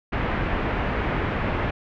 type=low-pass noise; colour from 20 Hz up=pink; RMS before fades=-25 dBFS; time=0.12-1.71 s; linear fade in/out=10 ms; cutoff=2400 Hz; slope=24 dB/octave; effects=none